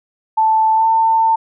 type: tone with pitch glide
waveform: sine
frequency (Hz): 880 to 896.9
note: A5 to A5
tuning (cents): 0 to +33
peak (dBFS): -10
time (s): 0.37-1.36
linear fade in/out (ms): 10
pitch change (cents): +33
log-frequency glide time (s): 0.74-0.86
effects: none